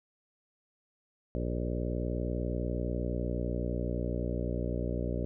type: harmonic tone with a mistuned harmonic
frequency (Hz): 60.1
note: B1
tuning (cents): -46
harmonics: 1 / 2 / 3 / 4 / 5 / 6 / 7 / 8 / 9 / 10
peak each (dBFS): -34 / -37 / -39 / -40 / -41 / -42 / -42 / -43 / -44 / -44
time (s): 1.35-5.25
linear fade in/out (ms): 0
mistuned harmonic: 9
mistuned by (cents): +26
effects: none